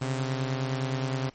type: beating tone pair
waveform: sawtooth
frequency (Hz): 130.81 / 140.51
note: C3 / C#3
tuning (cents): 0 / +24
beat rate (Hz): 9.7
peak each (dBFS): -24 / -31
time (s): 0.01-1.3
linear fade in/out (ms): 10
effects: pink hiss -59 dBFS RMS until 1.34 s + MP3 32 kbps